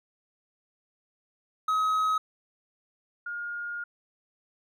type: tone pair in turn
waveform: triangle / sine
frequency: 1272 / 1421.6 Hz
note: D#6 / F6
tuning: +38 / +30 cents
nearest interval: major second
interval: 192 cents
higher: second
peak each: -21 / -32 dBFS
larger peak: first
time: 1.68-2.18 / 3.26-3.84 s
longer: second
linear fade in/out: 5 ms
effects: none